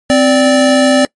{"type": "tone pair together", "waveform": "square", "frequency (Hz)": [260.2, 585], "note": ["C4", "D5"], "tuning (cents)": [-9, -7], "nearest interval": "octave + major second", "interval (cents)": 1402, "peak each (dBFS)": -10, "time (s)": [0.1, 1.05], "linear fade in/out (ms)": 0, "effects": ["noise-tail reverb RT60 0.1 s tail -25 dB re dry", "MP3 48 kbps"]}